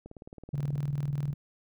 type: click train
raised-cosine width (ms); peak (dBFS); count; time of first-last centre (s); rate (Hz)
2; -31; 14; 0.06-0.759; 18.6
type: tone with tremolo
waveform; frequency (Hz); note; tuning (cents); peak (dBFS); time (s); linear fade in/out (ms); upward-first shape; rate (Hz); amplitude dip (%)
sine; 142.6; C#3; +49; -26; 0.53-1.34; 10; square; 20; 60
effects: none